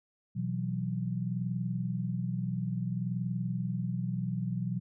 sine chord, B suspended fourth, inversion none, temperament just, 123.47 / 164.63 / 185.21 Hz, B2 / E3 / F#3, 0 / -2 / +2 cents, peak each -34 / -36 / -34 dBFS, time 0.35-4.8 s, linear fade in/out 20 ms, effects none

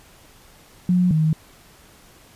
sine tone pair in turn, 180 / 156.95 Hz, F#3 / D#3, -47 / +15 cents, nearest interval major second, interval 238 cents, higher first, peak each -14 / -15 dBFS, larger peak first, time 0.89-1.11 / 1.11-1.33 s, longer neither, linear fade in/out 2 ms, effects pink hiss -50 dBFS RMS until 2.35 s + resampled to 32000 Hz

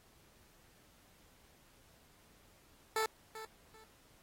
15% pulse tone with echo, 440 Hz, A4, in tune, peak -25 dBFS, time 2.96-3.06 s, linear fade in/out 2 ms, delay 390 ms, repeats 2, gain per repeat -13 dB, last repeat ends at 3.84 s, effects pink hiss -66 dBFS RMS until 4.22 s + AAC 48 kbps

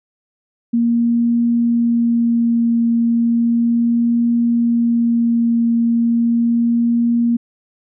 sine tone with vibrato, 234.1 Hz, A#3, 8 cents sharp, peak -12 dBFS, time 0.73-7.37 s, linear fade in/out 10 ms, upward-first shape triangle, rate 0.35 Hz, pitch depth 12 cents each way, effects none

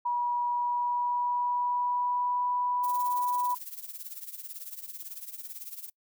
sine tone with pitch glide, 967 to 984.5 Hz, B5 to B5, -37 to -6 cents, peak -26 dBFS, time 0.05-3.55 s, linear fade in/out 10 ms, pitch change +31 cents, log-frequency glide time 0.49-2.48 s
violet noise with tremolo, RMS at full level -38 dBFS, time 2.83-5.9 s, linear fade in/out 10 ms, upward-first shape triangle, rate 18 Hz, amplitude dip 85%
effects noise-tail reverb RT60 0.1 s tail -25 dB re dry

